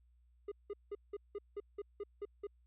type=tone bursts; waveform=triangle; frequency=408.2 Hz; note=G#4; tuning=30 cents flat; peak=-37 dBFS; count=10; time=0.48-2.47 s; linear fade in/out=5 ms; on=37 ms; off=180 ms; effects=added 60 Hz sine -65 dBFS peak until 2.66 s + resampled to 8000 Hz